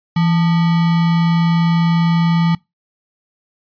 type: tone with sample-and-hold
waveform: sine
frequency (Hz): 167.4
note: E3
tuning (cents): +27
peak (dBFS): -11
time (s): 0.16-2.55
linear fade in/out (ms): 5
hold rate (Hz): 1050
effects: noise-tail reverb RT60 0.2 s tail -24 dB re dry + resampled to 11025 Hz